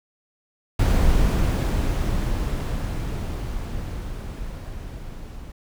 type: noise with level ramp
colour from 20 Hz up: brown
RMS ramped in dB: -17 to -37 dBFS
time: 0.79-5.52 s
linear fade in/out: 5 ms
effects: none